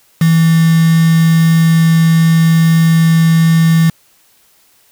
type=tone with quantisation; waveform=sine; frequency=163.6 Hz; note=E3; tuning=13 cents flat; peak=-6 dBFS; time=0.21-3.9 s; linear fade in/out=5 ms; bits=3; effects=white hiss -51 dBFS RMS until 4.91 s